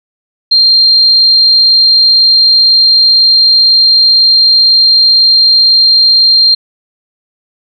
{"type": "tone", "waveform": "sine", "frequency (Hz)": 4186, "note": "C8", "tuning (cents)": 0, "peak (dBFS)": -3, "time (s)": [0.51, 6.55], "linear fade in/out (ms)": 10, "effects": []}